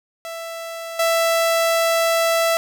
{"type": "tone with level steps", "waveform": "sawtooth", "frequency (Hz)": 663, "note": "E5", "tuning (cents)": 10, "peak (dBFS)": [-25, -12], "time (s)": [0.25, 2.57], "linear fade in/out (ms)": 0, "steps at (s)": 0.99, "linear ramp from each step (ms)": 5, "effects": ["9-bit"]}